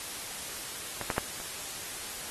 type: clicks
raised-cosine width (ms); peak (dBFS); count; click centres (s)
0.5; -20 / -14 / -11 / -24; 4; 1.013 / 1.102 / 1.181 / 1.401
effects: white hiss -39 dBFS RMS until 2.3 s + AAC 32 kbps